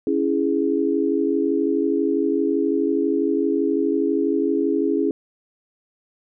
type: chord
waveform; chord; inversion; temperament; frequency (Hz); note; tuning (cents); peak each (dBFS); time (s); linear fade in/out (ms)
sine; C# minor; none; equal; 277.2 / 329.6 / 415.3; C#4 / E4 / G#4; 0 / 0 / 0; -22; 0.07-5.11; 2
effects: none